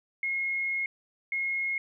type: tone pair in turn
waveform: sine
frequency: 2158 / 2158 Hz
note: C#7 / C#7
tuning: -47 / -47 cents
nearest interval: unison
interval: 0 cents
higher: neither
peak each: -27 dBFS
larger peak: neither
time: 0.23-0.86 / 1.32-1.78 s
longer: first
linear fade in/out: 2 ms
effects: none